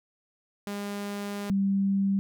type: tone pair in turn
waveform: sawtooth / sine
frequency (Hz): 202.9 / 196.33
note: G#3 / G3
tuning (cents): -40 / +3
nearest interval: minor second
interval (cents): 57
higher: first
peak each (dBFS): -28 / -22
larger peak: second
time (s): 0.67-1.5 / 1.5-2.19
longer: first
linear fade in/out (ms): 0
effects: none